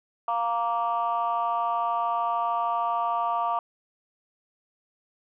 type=chord; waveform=sine; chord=Bb major; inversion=second; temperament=just; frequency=699.2 / 932.3 / 1165.4 Hz; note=F5 / Bb5 / D6; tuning=+2 / 0 / -14 cents; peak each=-27 dBFS; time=0.28-3.59 s; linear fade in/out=2 ms; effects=tanh soft clip ceiling -16 dBFS